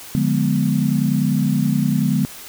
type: chord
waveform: sine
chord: D diminished seventh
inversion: none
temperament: equal with one note detuned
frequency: 146.83 / 177.87 / 207.7 / 246.9 Hz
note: D3 / F3 / Ab3 / Cb4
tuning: 0 / +32 / 0 / 0 cents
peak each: -20 / -22 / -20 / -21 dBFS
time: 0.15-2.25 s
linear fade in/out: 0 ms
effects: white hiss -37 dBFS RMS until 2.48 s